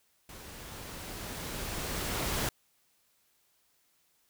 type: noise with level ramp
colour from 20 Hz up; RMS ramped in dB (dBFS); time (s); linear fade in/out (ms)
pink; -48 to -31; 0.29-2.49; 2
effects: white hiss -71 dBFS RMS until 4.29 s